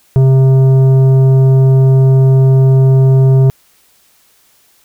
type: tone with tanh clipping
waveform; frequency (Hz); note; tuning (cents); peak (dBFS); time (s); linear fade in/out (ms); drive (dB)
sine; 132.8; C3; +26; -6; 0.16-3.5; 0; 10
effects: white hiss -51 dBFS RMS until 4.84 s